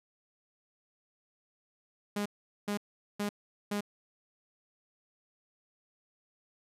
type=tone bursts; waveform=sawtooth; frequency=205.3 Hz; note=G#3; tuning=20 cents flat; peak=-27 dBFS; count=4; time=2.16-3.808 s; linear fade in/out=5 ms; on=97 ms; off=420 ms; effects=resampled to 32000 Hz